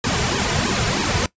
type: noise with flanger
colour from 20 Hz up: pink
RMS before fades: -20 dBFS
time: 0.04-1.26 s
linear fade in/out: 2 ms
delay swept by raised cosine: 1.4 to 3.7 ms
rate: 3.1 Hz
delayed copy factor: -0.95
effects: noise-tail reverb RT60 0.1 s tail -19 dB re dry + resampled to 16000 Hz